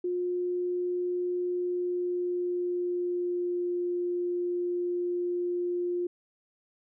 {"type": "tone with pitch glide", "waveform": "sine", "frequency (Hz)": [357, 352.9], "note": ["F4", "F4"], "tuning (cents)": [38, 18], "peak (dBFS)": -27, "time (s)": [0.04, 6.07], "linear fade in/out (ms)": 5, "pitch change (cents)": -20, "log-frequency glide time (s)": [1.48, 3.74], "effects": []}